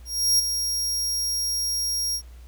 sawtooth tone with ADSR envelope, 5600 Hz, F8, 4 cents sharp, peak -13 dBFS, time 0.05-2.22 s, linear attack 340 ms, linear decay 13 ms, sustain -8 dB, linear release 73 ms, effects added 60 Hz sine -41 dBFS peak until 2.47 s + pink hiss -57 dBFS RMS until 2.47 s

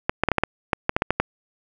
clicks, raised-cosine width 0.5 ms, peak -3 dBFS, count 12, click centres 0.095 / 0.236 / 0.287 / 0.317 / 0.383 / 0.436 / 0.732 / 0.894 / 0.965 / 1.021 / 1.106 / 1.2 s, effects none

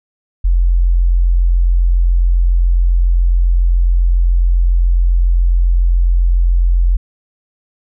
sine tone, 43.64 Hz, F1, 1 cent flat, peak -8 dBFS, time 0.44-6.97 s, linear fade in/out 10 ms, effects none

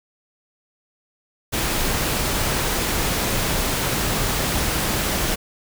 pink noise, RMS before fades -22 dBFS, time 1.52-5.36 s, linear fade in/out 20 ms, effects none

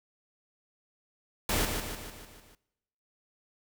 pink noise with echo, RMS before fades -28 dBFS, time 1.49-1.65 s, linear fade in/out 2 ms, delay 150 ms, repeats 6, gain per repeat -5 dB, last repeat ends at 2.55 s, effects noise-tail reverb RT60 1.0 s tail -22 dB re dry

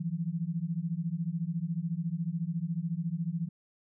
sine beating tone pair, 160.7 / 174.7 Hz, E3 / F3, -44 / +1 cents, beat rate 14 Hz, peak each -33 / -33 dBFS, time 0-3.49 s, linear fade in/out 10 ms, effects none

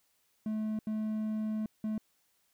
triangle tone bursts at uneven times, 216.2 Hz, A3, 30 cents flat, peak -29 dBFS, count 3, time 0.46-0.79 / 0.87-1.66 / 1.84-1.98 s, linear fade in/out 2 ms, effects white hiss -73 dBFS RMS until 2.53 s

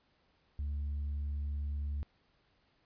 sine tone with tanh clipping, 72.3 Hz, D2, 27 cents flat, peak -34 dBFS, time 0.59-2.03 s, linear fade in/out 0 ms, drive 1 dB, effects pink hiss -72 dBFS RMS until 2.85 s + resampled to 11025 Hz

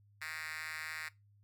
5% pulse tone with high-pass filter, 156.6 Hz, D#3, 11 cents sharp, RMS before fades -43 dBFS, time 0.21-1.09 s, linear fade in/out 10 ms, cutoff 1900 Hz, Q 2.5, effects noise-tail reverb RT60 0.2 s tail -19 dB re dry + added 102 Hz sine -63 dBFS peak until 1.43 s

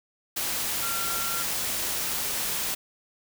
sine tone in noise, 1374 Hz, F6, 29 cents flat, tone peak -33 dBFS, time 0.82-1.43 s, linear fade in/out 10 ms, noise white, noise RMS -29 dBFS, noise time 0.36-2.75 s, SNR -7 dB, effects none

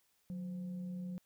sine tone with frequency modulation, 182.2 Hz, F#3, 26 cents flat, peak -39 dBFS, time 0.3-1.18 s, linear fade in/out 0 ms, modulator 333 Hz, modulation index 0.23, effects white hiss -75 dBFS RMS until 1.25 s

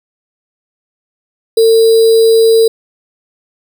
sine tone with sample-and-hold, 450 Hz, A4, 39 cents sharp, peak -4 dBFS, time 1.57-2.68 s, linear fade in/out 5 ms, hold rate 4410 Hz, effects none

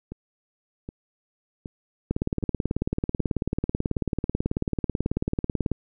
two click trains, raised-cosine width 3 ms, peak -22 / -11 dBFS, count 6 / 67, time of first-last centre 0.12-3.966 / 2.11-5.717 s, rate 1.3 / 18.3 Hz, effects none

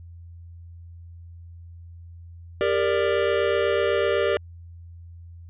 square chord, G minor, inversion none, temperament equal with one note detuned, 398.2 / 466.2 / 587.3 Hz, G4 / Bb4 / D5, +27 / 0 / 0 cents, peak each -25 dBFS, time 2.61-4.37 s, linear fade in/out 0 ms, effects added 85 Hz sine -40 dBFS peak until 5.49 s + resampled to 8000 Hz

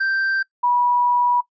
triangle / sine tone pair in turn, 1568 / 973.6 Hz, G6 / B5, 0 / -25 cents, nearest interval minor sixth, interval 825 cents, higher first, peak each -16 / -15 dBFS, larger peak second, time 0-0.43 / 0.63-1.41 s, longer second, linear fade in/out 10 ms, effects noise-tail reverb RT60 0.1 s tail -20 dB re dry + resampled to 16000 Hz

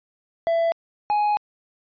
triangle tone pair in turn, 667 / 834.6 Hz, E5 / G#5, +20 / +8 cents, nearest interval major third, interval 388 cents, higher second, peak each -16 dBFS, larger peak neither, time 0.47-0.72 / 1.1-1.37 s, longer second, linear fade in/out 0 ms, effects resampled to 11025 Hz

